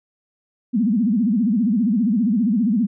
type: tone with vibrato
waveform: sine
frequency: 220.7 Hz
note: A3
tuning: 5 cents sharp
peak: -15 dBFS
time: 0.73-2.87 s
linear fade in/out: 20 ms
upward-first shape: sine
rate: 15 Hz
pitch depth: 230 cents each way
effects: none